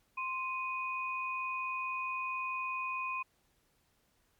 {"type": "tone pair together", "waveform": "sine", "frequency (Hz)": [1046.5, 2489], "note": ["C6", "D#7"], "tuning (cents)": [0, 0], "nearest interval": "octave + minor third", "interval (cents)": 1500, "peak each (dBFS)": [-36, -37], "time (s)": [0.17, 3.23], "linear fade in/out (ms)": 10, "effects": ["pink hiss -73 dBFS RMS until 4.39 s", "MP3 96 kbps"]}